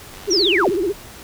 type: click train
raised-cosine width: 0.2 ms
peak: -23 dBFS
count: 60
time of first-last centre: 0.14-0.762 s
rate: 94.9 Hz
type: tone with vibrato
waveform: sine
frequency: 371.7 Hz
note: F#4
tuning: 8 cents sharp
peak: -17 dBFS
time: 0.27-0.93 s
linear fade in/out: 20 ms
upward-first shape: sine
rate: 16 Hz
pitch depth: 190 cents each way
type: linear sweep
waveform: sine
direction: down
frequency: 5990 to 36.37 Hz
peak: -15 dBFS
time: 0.3-0.7 s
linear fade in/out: 20 ms
effects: pink hiss -39 dBFS RMS until 1.23 s